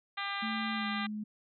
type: harmonic tone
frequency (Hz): 399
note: G4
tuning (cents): +31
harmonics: 2 / 3 / 4 / 5 / 6 / 7 / 8 / 9 / 10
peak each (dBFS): -42 / -39 / -42 / -40 / -44 / -47 / -46 / -45 / -46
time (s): 0.17-1.07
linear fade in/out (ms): 10
type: tone with pitch glide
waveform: sine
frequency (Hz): 220 to 212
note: A3 to G#3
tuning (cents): 0 to +36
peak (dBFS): -35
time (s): 0.42-1.24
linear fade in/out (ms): 10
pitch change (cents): -64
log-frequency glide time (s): 0.74-0.87
effects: none